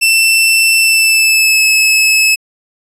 sawtooth tone with pitch glide, 2672 to 2593 Hz, E7 to E7, +23 to -29 cents, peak -4 dBFS, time 0.01-2.36 s, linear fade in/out 20 ms, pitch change -52 cents, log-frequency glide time 0.8-1.62 s, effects resampled to 32000 Hz

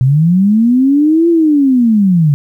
sine linear two-way sweep, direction up then down, 123.47 to 342.9 to 138.8 Hz, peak -6 dBFS, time 0.01-2.34 s, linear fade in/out 0 ms, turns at 1.29 s, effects 8-bit

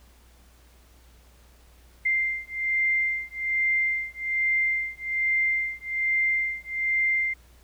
sine beating tone pair, 2093 / 2094.2 Hz, C7 / C7, 0 / +1 cents, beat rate 1.2 Hz, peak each -26 dBFS, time 2.05-7.34 s, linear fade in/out 10 ms, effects added 60 Hz sine -53 dBFS peak until 7.63 s + pink hiss -59 dBFS RMS until 7.63 s

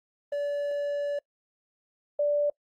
triangle / sine tone pair in turn, 576 / 584.4 Hz, D5 / D5, -34 / -9 cents, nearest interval unison, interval 25 cents, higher second, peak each -25 / -22 dBFS, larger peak second, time 0.32-1.19 / 2.19-2.5 s, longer first, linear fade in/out 5 ms, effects noise-tail reverb RT60 0.1 s tail -25 dB re dry + Opus 24 kbps

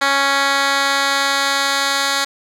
10% pulse tone with band-pass filter sweep, 277.2 Hz, C#4, in tune, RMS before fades -17 dBFS, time 0.01-2.25 s, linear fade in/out 10 ms, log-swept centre 2400 to 4100 Hz, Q 0.74, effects none

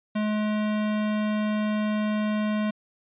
square tone, 212.3 Hz, G#3, 38 cents sharp, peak -24 dBFS, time 0.15-2.71 s, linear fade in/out 10 ms, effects resampled to 8000 Hz

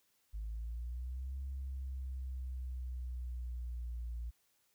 sine linear two-way sweep, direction up then down, 52 to 67.6 to 58.1 Hz, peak -37 dBFS, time 0.33-4.31 s, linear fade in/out 20 ms, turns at 1.39 s, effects tanh soft clip ceiling -35 dBFS + white hiss -75 dBFS RMS until 4.74 s

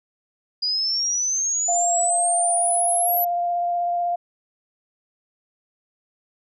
sine exponential sweep, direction up, 4862 to 11950 Hz, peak -20 dBFS, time 0.62-3.25 s, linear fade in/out 10 ms
sine tone with vibrato, 698.5 Hz, F5, in tune, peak -20 dBFS, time 1.68-4.16 s, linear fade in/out 10 ms, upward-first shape triangle, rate 16 Hz, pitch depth 13 cents each way
effects none

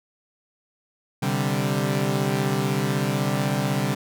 sawtooth chord, C suspended second, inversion none, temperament equal, 130.81 / 146.83 / 196 Hz, C3 / D3 / G3, 0 / 0 / 0 cents, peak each -22 dBFS, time 1.22-3.95 s, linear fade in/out 10 ms, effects none

